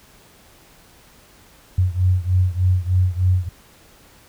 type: beating tone pair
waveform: sine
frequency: 90.4 / 93.7 Hz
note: F#2 / F#2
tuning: -40 / +22 cents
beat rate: 3.3 Hz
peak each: -17 / -19 dBFS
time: 1.78-3.49 s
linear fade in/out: 5 ms
effects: pink hiss -50 dBFS RMS until 4.28 s